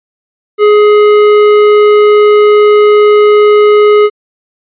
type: tone with tanh clipping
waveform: sine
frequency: 418.8 Hz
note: G#4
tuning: 15 cents sharp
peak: -4 dBFS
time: 0.58-4.1 s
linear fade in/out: 50 ms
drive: 14 dB
effects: resampled to 8000 Hz